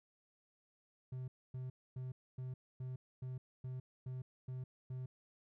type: tone bursts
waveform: triangle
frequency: 128.4 Hz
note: C3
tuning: 32 cents flat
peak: -39 dBFS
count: 10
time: 1.12-5.06 s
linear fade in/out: 5 ms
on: 160 ms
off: 260 ms
effects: none